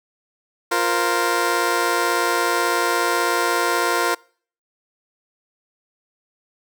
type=chord; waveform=15% pulse; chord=F suspended fourth; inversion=none; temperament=just; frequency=349.2 / 465.6 / 523.8 Hz; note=F4 / Bb4 / C5; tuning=0 / -2 / +2 cents; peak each=-16 / -16 / -20 dBFS; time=0.71-4.15 s; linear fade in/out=10 ms; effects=noise-tail reverb RT60 0.5 s tail -26 dB re dry